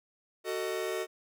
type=chord; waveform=45% pulse; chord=D# diminished; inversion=first; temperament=just; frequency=373.4 / 448 / 622.3 Hz; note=F#4 / A4 / D#5; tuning=+16 / +31 / 0 cents; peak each=-35 / -36 / -38 dBFS; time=0.44-1.07 s; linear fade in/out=50 ms; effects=none